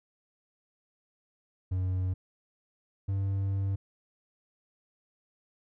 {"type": "tone pair in turn", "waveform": "triangle", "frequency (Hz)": [92.5, 97.69], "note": ["F#2", "G2"], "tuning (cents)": [0, -5], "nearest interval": "minor second", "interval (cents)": 95, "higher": "second", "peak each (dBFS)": -25, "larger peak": "neither", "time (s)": [[1.71, 2.14], [3.08, 3.76]], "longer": "second", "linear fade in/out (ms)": 10, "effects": []}